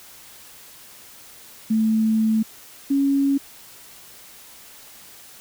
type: tone pair in turn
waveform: sine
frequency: 220 / 277.2 Hz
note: A3 / C#4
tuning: 0 / 0 cents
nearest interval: major third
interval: 400 cents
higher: second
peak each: -16 dBFS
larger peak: neither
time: 1.7-2.43 / 2.9-3.38 s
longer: first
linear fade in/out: 10 ms
effects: white hiss -45 dBFS RMS until 5.4 s